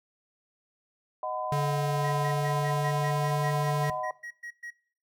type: chord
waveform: sine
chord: B major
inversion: first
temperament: equal with one note detuned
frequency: 622.3 / 740 / 1010.3 Hz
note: D#5 / F#5 / B5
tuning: 0 / 0 / +39 cents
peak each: -34 dBFS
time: 1.23-4.11 s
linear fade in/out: 2 ms
type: tone with pitch glide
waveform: square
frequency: 144.1 to 146.36 Hz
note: D3 to D3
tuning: -33 to -6 cents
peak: -27 dBFS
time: 1.52-3.9 s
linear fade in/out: 2 ms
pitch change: +27 cents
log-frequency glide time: 2.02-3.4 s
type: tone bursts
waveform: triangle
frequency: 1900 Hz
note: A#6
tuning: 33 cents sharp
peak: -36 dBFS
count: 14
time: 2.04-4.706 s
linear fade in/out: 10 ms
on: 79 ms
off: 120 ms
effects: noise-tail reverb RT60 0.5 s tail -20 dB re dry